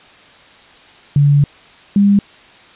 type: tone pair in turn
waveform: sine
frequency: 143.5 / 201.2 Hz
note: D3 / G3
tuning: -40 / +45 cents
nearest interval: tritone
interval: 585 cents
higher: second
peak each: -7 dBFS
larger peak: neither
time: 1.16-1.44 / 1.96-2.19 s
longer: first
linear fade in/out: 2 ms
effects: white hiss -43 dBFS RMS until 2.75 s + resampled to 8000 Hz